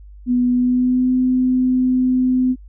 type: tone with pitch glide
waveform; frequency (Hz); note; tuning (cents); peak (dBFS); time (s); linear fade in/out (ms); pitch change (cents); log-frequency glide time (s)
sine; 246.9 to 254.7; B3 to C4; 0 to -46; -13; 0.26-2.56; 50; +54; 0.5-1.12
effects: added 50 Hz sine -37 dBFS peak until 2.68 s